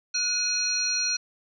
sine tone cluster, 1461 / 2513 / 4220 / 5750 Hz, F#6 / D#7 / C8 / F8, -22 / +17 / +14 / +50 cents, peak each -35 / -33 / -27 / -27 dBFS, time 0.14-1.17 s, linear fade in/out 10 ms, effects none

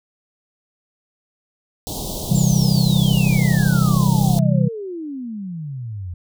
pink band-stop noise, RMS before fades -27 dBFS, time 1.87-4.39 s, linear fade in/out 0 ms, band 900 to 3400 Hz, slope 48 dB/octave
sine chord, C major, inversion none, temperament just, 130.81 / 163.52 / 196.22 Hz, C3 / E3 / G3, 0 / -14 / +2 cents, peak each -17 / -17 / -19 dBFS, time 2.29-4.69 s, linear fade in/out 20 ms
sine exponential sweep, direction down, 7500 to 84 Hz, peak -26 dBFS, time 2.35-6.14 s, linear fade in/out 5 ms
effects none

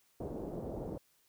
white low-pass noise, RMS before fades -41 dBFS, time 0.2-0.98 s, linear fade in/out 5 ms, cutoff 570 Hz, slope 24 dB/octave, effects white hiss -71 dBFS RMS until 1.28 s

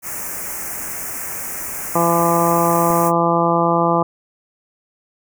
white band-stop noise, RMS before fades -27 dBFS, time 0.02-3.12 s, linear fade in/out 50 ms, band 2400 to 5900 Hz, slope 48 dB/octave
harmonic tone, 169.3 Hz, E3, 46 cents sharp, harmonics 1 / 2 / 3 / 4 / 5 / 6 / 7, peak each -21 / -21 / -21 / -21 / -21 / -21 / -21 dBFS, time 1.95-4.03 s, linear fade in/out 5 ms
clicks, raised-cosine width 2 ms, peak -22 dBFS, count 2, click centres 2.902 / 2.907 s
effects none

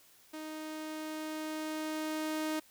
sawtooth tone with level ramp, 311.1 Hz, D#4, in tune, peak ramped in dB -37 to -28 dBFS, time 0.33-2.6 s, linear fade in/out 10 ms, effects white hiss -62 dBFS RMS until 2.7 s

